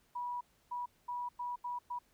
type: tone bursts at uneven times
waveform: sine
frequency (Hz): 974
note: B5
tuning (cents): -24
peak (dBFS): -36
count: 6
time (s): 0.15-0.41 / 0.71-0.86 / 1.08-1.29 / 1.39-1.56 / 1.64-1.79 / 1.9-1.99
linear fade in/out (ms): 10
effects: pink hiss -71 dBFS RMS until 2.13 s